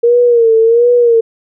sine tone with vibrato, 466.2 Hz, A#4, in tune, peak -5 dBFS, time 0.03-1.21 s, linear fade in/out 10 ms, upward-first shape sine, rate 1.4 Hz, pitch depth 75 cents each way, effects none

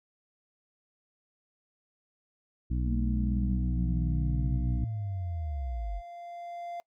harmonic tone, 61.3 Hz, B1, 12 cents flat, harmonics 1 / 2 / 3 / 4 / 5, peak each -28 / -34 / -38 / -40 / -42 dBFS, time 2.7-4.85 s, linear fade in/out 10 ms
triangle tone with exponential growth, 693 Hz, F5, 14 cents flat, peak -33 dBFS, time 2.84-6.8 s, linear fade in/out 0 ms, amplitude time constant 860 ms
sine linear sweep, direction down, 233.1 to 43.65 Hz, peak -31 dBFS, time 2.85-6.02 s, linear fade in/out 50 ms
effects noise-tail reverb RT60 0.1 s tail -23 dB re dry

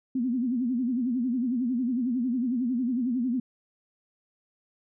sine tone with vibrato, 246.9 Hz, B3, in tune, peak -24 dBFS, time 0.15-3.4 s, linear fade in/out 5 ms, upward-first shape sine, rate 11 Hz, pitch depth 130 cents each way, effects none

